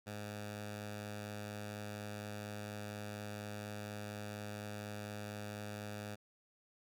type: tone with notch filter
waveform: 10% pulse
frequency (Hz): 104.2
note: G#2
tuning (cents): +6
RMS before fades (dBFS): -45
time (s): 0.06-6.16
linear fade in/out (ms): 20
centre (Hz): 350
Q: 1.9
effects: none